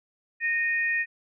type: tone pair together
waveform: sine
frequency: 1851.2 / 2469 Hz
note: A#6 / D#7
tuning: -13 / -14 cents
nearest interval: perfect fourth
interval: 499 cents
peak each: -24 / -29 dBFS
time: 0.4-1.06 s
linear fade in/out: 50 ms
effects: none